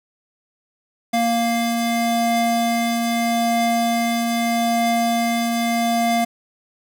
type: tone pair together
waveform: square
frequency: 233.1 / 698.5 Hz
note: A#3 / F5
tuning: 0 / 0 cents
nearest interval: octave + perfect fifth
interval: 1900 cents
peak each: -21 dBFS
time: 1.13-6.25 s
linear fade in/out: 10 ms
effects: none